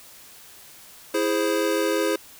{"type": "chord", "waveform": "square", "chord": "E augmented", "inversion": "none", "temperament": "equal", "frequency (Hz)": [329.6, 415.3, 523.3], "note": ["E4", "G#4", "B#4"], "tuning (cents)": [0, 0, 0], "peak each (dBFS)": -26, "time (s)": [1.14, 2.16], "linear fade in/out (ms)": 5, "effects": ["white hiss -47 dBFS RMS until 2.39 s"]}